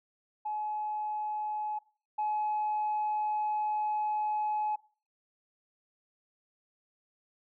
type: tone pair in turn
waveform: sine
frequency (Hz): 849 / 849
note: G#5 / G#5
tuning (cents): +38 / +38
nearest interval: unison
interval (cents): 0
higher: neither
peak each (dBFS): -31 / -27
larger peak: second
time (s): 0.45-1.79 / 2.18-4.76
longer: second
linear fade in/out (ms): 10
effects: noise-tail reverb RT60 0.4 s tail -21 dB re dry + tanh soft clip ceiling -25 dBFS